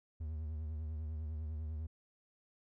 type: tone with vibrato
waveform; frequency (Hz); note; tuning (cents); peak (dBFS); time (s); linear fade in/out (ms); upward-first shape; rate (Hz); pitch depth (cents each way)
triangle; 77.78; D#2; 0; -36; 0.2-1.87; 10; triangle; 10; 87
effects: none